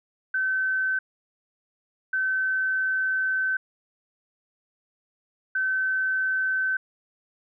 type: tone bursts at uneven times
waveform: sine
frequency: 1532 Hz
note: G6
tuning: 40 cents flat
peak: -22 dBFS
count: 3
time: 0.34-0.99 / 2.13-3.57 / 5.55-6.77 s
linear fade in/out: 5 ms
effects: none